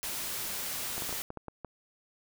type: noise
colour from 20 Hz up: white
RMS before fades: -36 dBFS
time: 0.03-1.22 s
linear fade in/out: 0 ms
type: clicks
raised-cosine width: 1 ms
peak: -25 dBFS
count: 8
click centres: 0.98 / 1.022 / 1.093 / 1.127 / 1.304 / 1.373 / 1.483 / 1.647 s
effects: none